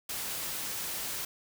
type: noise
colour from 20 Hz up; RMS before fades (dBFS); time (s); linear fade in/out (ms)
white; -36; 0.09-1.25; 5
effects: none